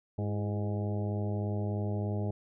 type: harmonic tone with a mistuned harmonic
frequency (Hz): 103.2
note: G#2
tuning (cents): -10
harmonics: 1 / 2 / 3 / 4 / 5 / 6 / 7 / 8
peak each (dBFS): -31 / -37 / -42 / -41 / -47 / -43 / -49 / -49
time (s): 0.18-2.31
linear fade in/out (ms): 5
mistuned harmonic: 3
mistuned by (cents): +63
effects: none